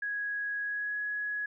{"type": "tone with pitch glide", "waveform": "sine", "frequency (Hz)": [1661.2, 1678.6], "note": ["G#6", "G#6"], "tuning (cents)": [0, 18], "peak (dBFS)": -31, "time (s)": [0.02, 1.46], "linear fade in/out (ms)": 5, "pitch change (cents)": 18, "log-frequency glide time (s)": [0.62, 0.97], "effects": []}